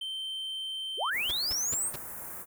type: tone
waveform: triangle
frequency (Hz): 3112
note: G7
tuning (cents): -13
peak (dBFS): -32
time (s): 0.01-1.1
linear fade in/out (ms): 5
type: linear sweep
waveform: sine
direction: up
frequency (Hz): 297.5 to 8870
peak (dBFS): -28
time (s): 0.97-1.92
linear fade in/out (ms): 50
type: band-stop noise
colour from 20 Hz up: white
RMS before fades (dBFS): -41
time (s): 1.1-2.46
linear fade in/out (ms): 50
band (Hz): 1700 to 9000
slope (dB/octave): 24
type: noise bursts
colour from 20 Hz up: pink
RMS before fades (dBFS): -38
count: 4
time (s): 1.29-1.96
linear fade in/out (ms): 5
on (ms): 25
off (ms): 190
effects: none